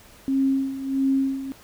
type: tone with tremolo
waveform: sine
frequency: 269.5 Hz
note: C#4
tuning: 49 cents flat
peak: -17 dBFS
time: 0.28-1.52 s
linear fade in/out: 0 ms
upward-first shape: sine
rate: 1.5 Hz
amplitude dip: 75%
effects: pink hiss -50 dBFS RMS until 1.63 s